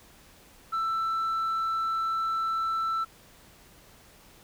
sine tone, 1329 Hz, E6, 14 cents sharp, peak -23 dBFS, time 0.72-3.05 s, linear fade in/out 20 ms, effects tanh soft clip ceiling -25 dBFS + pink hiss -55 dBFS RMS until 4.43 s

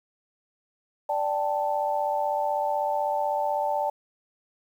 sine chord, D suspended fourth, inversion none, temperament equal, 587.3 / 784 / 880 Hz, D5 / G5 / A5, 0 / 0 / 0 cents, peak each -28 / -29 / -27 dBFS, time 1.09-3.9 s, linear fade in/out 5 ms, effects 9-bit

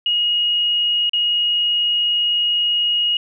sine tone with dropouts, 2881 Hz, F#7, 47 cents flat, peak -15 dBFS, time 0.06-3.17 s, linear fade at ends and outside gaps 2 ms, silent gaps 1.095-1.133 s, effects none

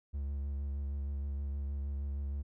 triangle tone with vibrato, 70.2 Hz, C#2, 22 cents sharp, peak -32 dBFS, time 0.13-2.43 s, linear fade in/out 20 ms, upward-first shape sine, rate 6.4 Hz, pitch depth 25 cents each way, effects none

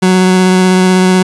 30% pulse tone with vibrato, 185 Hz, F#3, in tune, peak -3 dBFS, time 0.02-1.23 s, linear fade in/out 10 ms, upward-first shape sine, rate 16 Hz, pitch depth 12 cents each way, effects resampled to 24000 Hz

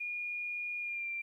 sine tone with pitch glide, 2432 to 2367 Hz, D#7 to D7, -40 to +13 cents, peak -35 dBFS, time 0-1.22 s, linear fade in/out 10 ms, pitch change -47 cents, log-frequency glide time 0.79-1.1 s, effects 12-bit

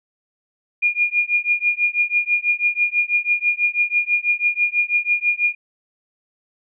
sine tone with tremolo, 2426 Hz, D#7, 44 cents flat, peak -12 dBFS, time 0.82-5.55 s, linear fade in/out 10 ms, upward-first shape triangle, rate 6.1 Hz, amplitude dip 100%, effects none

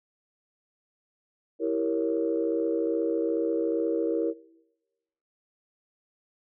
sine chord, E diminished seventh, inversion none, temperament equal, 329.6 / 392 / 466.2 / 554.4 Hz, E4 / G4 / Bb4 / Db5, 0 / 0 / 0 / 0 cents, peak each -28 / -33 / -27 / -33 dBFS, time 1.59-4.34 s, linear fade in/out 50 ms, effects noise-tail reverb RT60 1.0 s tail -21 dB re dry + tanh soft clip ceiling -14 dBFS

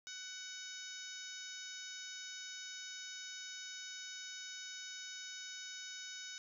harmonic tone, 748 Hz, F#5, 19 cents sharp, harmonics 2 / 3 / 4 / 5 / 6 / 7 / 8 / 9, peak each -52 / -56 / -56 / -51 / -61 / -53 / -53 / -55 dBFS, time 0.07-6.38 s, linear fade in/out 0 ms, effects 13-bit

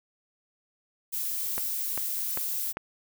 violet noise, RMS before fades -31 dBFS, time 1.12-2.73 s, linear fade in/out 20 ms
click train, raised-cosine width 0.5 ms, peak -18 dBFS, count 4, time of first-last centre 1.58-2.77 s, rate 2.52 Hz
effects none

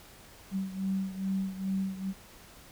sine beating tone pair, 191.4 / 193.8 Hz, G3 / G3, -41 / -20 cents, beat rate 2.4 Hz, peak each -31 / -35 dBFS, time 0.51-2.14 s, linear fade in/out 50 ms, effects pink hiss -53 dBFS RMS until 2.71 s

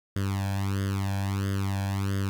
sawtooth tone with flanger, 98 Hz, G2, in tune, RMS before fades -28 dBFS, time 0.16-2.29 s, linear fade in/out 0 ms, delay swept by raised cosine 0.61 to 1.23 ms, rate 1.5 Hz, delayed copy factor +1, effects none

